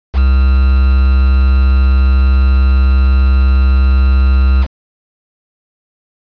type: tone with quantisation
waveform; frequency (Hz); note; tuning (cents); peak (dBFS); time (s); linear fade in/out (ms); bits
triangle; 65.8; C2; +10; -4; 0.13-4.67; 50; 4
effects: resampled to 11025 Hz